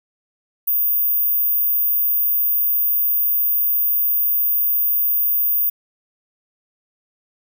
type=tone; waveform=sine; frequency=14917 Hz; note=A#9; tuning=in tune; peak=-15 dBFS; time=0.67-5.7 s; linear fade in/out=10 ms; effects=none